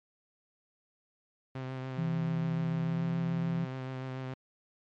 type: tone with vibrato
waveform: sawtooth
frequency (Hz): 130.5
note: C3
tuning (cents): -4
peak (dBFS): -32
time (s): 1.55-4.34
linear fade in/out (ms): 5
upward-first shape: triangle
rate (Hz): 6.9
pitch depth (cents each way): 23
type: tone with pitch glide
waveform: sine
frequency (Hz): 165 to 168.37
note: E3 to E3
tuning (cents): +2 to +37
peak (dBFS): -29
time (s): 1.97-3.66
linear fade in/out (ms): 20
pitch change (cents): +35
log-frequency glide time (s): 2.89-2.96
effects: low-pass 3000 Hz 12 dB/octave + MP3 64 kbps